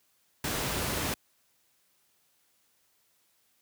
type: noise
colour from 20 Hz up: pink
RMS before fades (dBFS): -31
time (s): 0.44-1.14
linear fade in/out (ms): 2
effects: white hiss -70 dBFS RMS until 3.61 s + high-pass 60 Hz 12 dB/octave